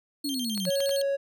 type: tone with vibrato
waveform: sawtooth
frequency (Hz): 3700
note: A#7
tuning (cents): -14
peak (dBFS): -29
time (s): 0.24-1.02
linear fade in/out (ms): 5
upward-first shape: square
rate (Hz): 9.7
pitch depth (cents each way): 270
type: linear sweep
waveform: sine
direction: down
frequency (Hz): 293.7 to 170.3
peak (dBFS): -29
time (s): 0.24-0.7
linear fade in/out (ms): 10
type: clicks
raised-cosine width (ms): 0.2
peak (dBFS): -21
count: 4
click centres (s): 0.577 / 0.653 / 0.804 / 0.893
type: tone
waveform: triangle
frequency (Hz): 554.4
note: C#5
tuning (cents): 0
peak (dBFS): -22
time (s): 0.66-1.17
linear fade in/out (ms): 20
effects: none